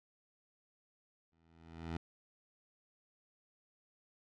15% pulse tone with exponential growth, 82.41 Hz, E2, in tune, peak -30 dBFS, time 1.32-1.97 s, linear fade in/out 5 ms, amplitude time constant 140 ms, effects low-pass 4000 Hz 12 dB/octave

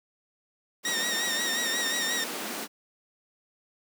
pink high-pass noise, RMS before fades -35 dBFS, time 0.83-2.68 s, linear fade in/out 50 ms, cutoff 200 Hz, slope 48 dB/octave
15% pulse tone with vibrato, 1864.7 Hz, A#6, in tune, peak -21 dBFS, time 0.85-2.24 s, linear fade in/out 2 ms, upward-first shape sine, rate 5.6 Hz, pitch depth 52 cents each way
effects none

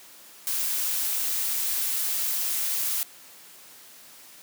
blue noise, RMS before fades -27 dBFS, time 0.47-3.03 s, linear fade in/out 0 ms, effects white hiss -49 dBFS RMS until 4.42 s + high-pass 150 Hz 12 dB/octave

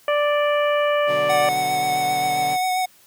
harmonic tone, 587.3 Hz, D5, in tune, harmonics 1 / 2 / 3 / 4 / 5, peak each -18 / -24 / -28 / -30 / -32 dBFS, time 0.08-1.49 s, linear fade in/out 2 ms
10% pulse chord, B minor, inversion none, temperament equal, 123.47 / 146.83 / 185 Hz, B2 / D3 / F#3, 0 / 0 / 0 cents, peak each -28 / -24 / -29 dBFS, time 1.06-2.58 s, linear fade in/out 50 ms
square tone with vibrato, 740 Hz, F#5, in tune, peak -20 dBFS, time 1.29-2.86 s, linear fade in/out 10 ms, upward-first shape sine, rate 7.5 Hz, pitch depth 17 cents each way
effects white hiss -53 dBFS RMS until 3.06 s + high-pass 60 Hz 12 dB/octave

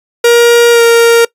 45% pulse tone with pitch glide, 472.7 to 465.4 Hz, A#4 to A#4, +24 to -3 cents, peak -3 dBFS, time 0.24-1.25 s, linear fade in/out 5 ms, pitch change -27 cents, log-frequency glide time 0.71-0.82 s, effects noise-tail reverb RT60 0.1 s tail -22 dB re dry + resampled to 32000 Hz

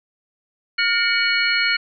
sine tone cluster, 1422 / 1824 / 2249 / 2940 / 4300 Hz, F6 / A#6 / C#7 / F#7 / C8, +31 / -38 / +24 / -12 / +47 cents, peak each -22 / -26 / -20 / -27 / -23 dBFS, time 0.78-1.77 s, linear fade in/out 10 ms, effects none

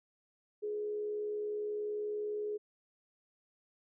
sine tone with frequency modulation, 419.6 Hz, G#4, 18 cents sharp, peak -34 dBFS, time 0.62-2.58 s, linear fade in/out 20 ms, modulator 71.3 Hz, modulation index 0.24, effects none

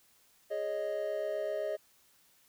triangle chord, Ab suspended fourth, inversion none, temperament equal, 415.3 / 554.4 / 622.3 Hz, Ab4 / Db5 / Eb5, 0 / 0 / 0 cents, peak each -37 / -37 / -32 dBFS, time 0.5-1.77 s, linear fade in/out 20 ms, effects white hiss -66 dBFS RMS until 2.48 s

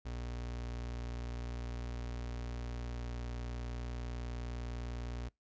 35% pulse tone, 59.8 Hz, A#1, 45 cents sharp, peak -37 dBFS, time 0.05-5.29 s, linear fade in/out 10 ms, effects noise-tail reverb RT60 0.2 s tail -26 dB re dry + resampled to 16000 Hz

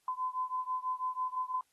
sine beating tone pair, 1016 / 1022.1 Hz, B5 / C6, +49 / -41 cents, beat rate 6.1 Hz, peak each -35 / -36 dBFS, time 0.08-1.61 s, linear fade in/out 2 ms, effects white hiss -74 dBFS RMS until 1.72 s + AAC 32 kbps

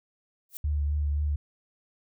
violet noise with exponential growth, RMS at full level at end -33 dBFS, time 0.49-0.57 s, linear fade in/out 1 ms, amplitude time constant 17 ms
sine tone with vibrato, 73.42 Hz, D2, in tune, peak -24 dBFS, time 0.64-1.36 s, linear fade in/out 5 ms, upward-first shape triangle, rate 3.8 Hz, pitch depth 31 cents each way
effects none

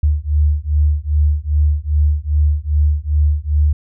sine beating tone pair, 73.42 / 75.92 Hz, D2 / D#2, 0 / -42 cents, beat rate 2.5 Hz, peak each -15 dBFS, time 0.03-3.73 s, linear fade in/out 5 ms, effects none

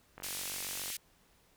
click train, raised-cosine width 0.5 ms, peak -31 dBFS, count 35, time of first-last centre 0.18-0.902 s, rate 47.1 Hz
white band-pass noise, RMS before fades -40 dBFS, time 0.23-0.97 s, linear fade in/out 5 ms, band 1900 to 14000 Hz, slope 24 dB/octave
effects pink hiss -67 dBFS RMS until 1.56 s

